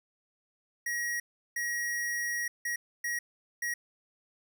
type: tone bursts at uneven times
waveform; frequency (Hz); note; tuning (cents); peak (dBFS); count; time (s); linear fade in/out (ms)
square; 1900; A#6; +33; -31; 5; 0.86-1.2 / 1.56-2.48 / 2.65-2.76 / 3.04-3.19 / 3.62-3.74; 5
effects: none